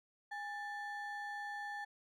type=ring-modulated tone; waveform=triangle; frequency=1294 Hz; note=E6; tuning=32 cents flat; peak=-36 dBFS; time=0.31-1.85 s; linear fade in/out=10 ms; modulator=472 Hz; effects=none